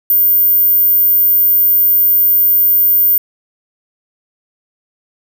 sine tone, 14490 Hz, A9, 50 cents sharp, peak -6 dBFS, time 0.1-3.18 s, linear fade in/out 2 ms, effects tanh soft clip ceiling -4 dBFS + 7-bit

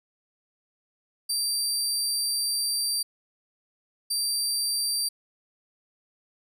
25% pulse tone bursts at uneven times, 4691 Hz, D8, 3 cents flat, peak -20 dBFS, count 2, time 1.29-3.03 / 4.1-5.09 s, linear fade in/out 10 ms, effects none

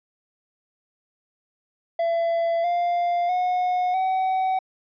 triangle tone with pitch steps, 672 / 698.5 / 726.1 / 754.7 Hz, E5 / F5 / F#5 / F#5, +33 / 0 / -33 / +34 cents, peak -18 dBFS, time 1.99-4.59 s, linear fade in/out 5 ms, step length 650 ms, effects resampled to 11025 Hz

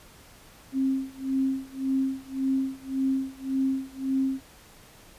sine tone with tremolo, 266.7 Hz, C4, 33 cents sharp, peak -21 dBFS, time 0.72-4.41 s, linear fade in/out 50 ms, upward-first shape sine, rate 1.8 Hz, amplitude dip 95%, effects pink hiss -52 dBFS RMS until 5.18 s + resampled to 32000 Hz

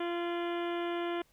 harmonic tone with a mistuned harmonic, 344.8 Hz, F4, 22 cents flat, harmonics 1 / 2 / 3 / 4 / 5 / 6 / 7 / 8 / 9 / 10, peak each -33 / -39 / -43 / -45 / -47 / -49 / -50 / -51 / -52 / -53 dBFS, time 0-1.22 s, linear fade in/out 5 ms, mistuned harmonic 8, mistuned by +70 cents, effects pink hiss -68 dBFS RMS until 1.32 s

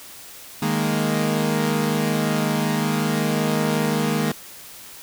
sawtooth chord, D# suspended fourth, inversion none, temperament equal, 155.56 / 207.7 / 233.1 Hz, D#3 / G#3 / A#3, 0 / 0 / 0 cents, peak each -20 dBFS, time 0.62-4.32 s, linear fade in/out 5 ms, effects white hiss -41 dBFS RMS until 5.02 s

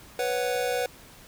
square chord, B suspended second, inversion none, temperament just, 493.9 / 555.6 / 740.8 Hz, B4 / C#5 / F#5, 0 / +4 / +2 cents, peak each -28 / -33 / -32 dBFS, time 0.19-0.86 s, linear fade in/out 2 ms, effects pink hiss -50 dBFS RMS until 1.27 s

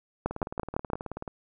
two click trains, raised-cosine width 1 ms, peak -21 / -12 dBFS, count 19 / 5, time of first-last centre 0.31-1.278 / 0.26-0.933 s, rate 18.6 / 5.94 Hz, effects none

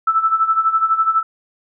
sine tone with tremolo, 1318.5 Hz, E6, in tune, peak -10 dBFS, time 0.07-1.23 s, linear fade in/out 5 ms, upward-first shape sine, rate 12 Hz, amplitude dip 75%, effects none

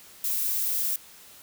violet noise, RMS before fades -27 dBFS, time 0.24-0.96 s, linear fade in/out 2 ms, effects white hiss -50 dBFS RMS until 1.42 s

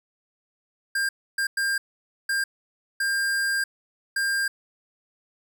square tone bursts at uneven times, 1600 Hz, G6, 35 cents sharp, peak -23 dBFS, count 6, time 0.95-1.09 / 1.38-1.47 / 1.57-1.78 / 2.29-2.44 / 3-3.64 / 4.16-4.48 s, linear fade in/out 5 ms, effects none

